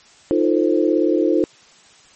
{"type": "chord", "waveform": "sine", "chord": "F dominant seventh", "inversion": "third", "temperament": "equal with one note detuned", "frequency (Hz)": [311.1, 349.2, 445.9, 523.3], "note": ["Eb4", "F4", "A4", "C5"], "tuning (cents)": [0, 0, 23, 0], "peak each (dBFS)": [-18, -18, -21, -22], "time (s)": [0.31, 1.44], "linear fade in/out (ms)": 0, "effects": ["white hiss -49 dBFS RMS until 2.15 s", "MP3 32 kbps"]}